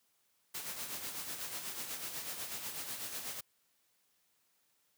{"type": "noise with tremolo", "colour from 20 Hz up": "white", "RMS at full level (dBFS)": -40, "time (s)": [0.54, 3.41], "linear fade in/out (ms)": 10, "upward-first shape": "sine", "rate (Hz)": 8.1, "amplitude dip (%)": 50, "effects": ["white hiss -75 dBFS RMS until 4.97 s", "high-pass 80 Hz 12 dB/octave"]}